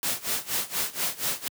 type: noise with tremolo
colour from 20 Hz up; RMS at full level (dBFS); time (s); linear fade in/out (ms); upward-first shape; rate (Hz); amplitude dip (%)
white; -26; 0.03-1.48; 0; sine; 4.2; 90
effects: high-pass 100 Hz 12 dB/octave